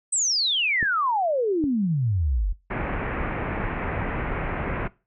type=exponential sweep; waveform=sine; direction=down; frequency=8372 to 42 Hz; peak=-20 dBFS; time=0.12-2.53 s; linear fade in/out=10 ms
type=clicks; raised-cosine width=3 ms; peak=-18 dBFS; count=2; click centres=0.828 / 1.64 s
type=low-pass noise; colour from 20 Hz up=pink; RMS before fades=-28 dBFS; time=2.7-4.88 s; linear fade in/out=10 ms; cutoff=2400 Hz; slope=48 dB/octave
effects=noise-tail reverb RT60 0.3 s tail -21 dB re dry